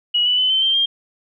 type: tone with pitch steps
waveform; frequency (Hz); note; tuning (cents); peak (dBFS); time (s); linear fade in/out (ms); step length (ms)
sine; 2913 / 2969 / 3026 / 3084 / 3144 / 3204; F#7 / F#7 / F#7 / G7 / G7 / G7; -28 / +5 / +38 / -29 / +4 / +37; -14; 0.14-0.86; 10; 120
effects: none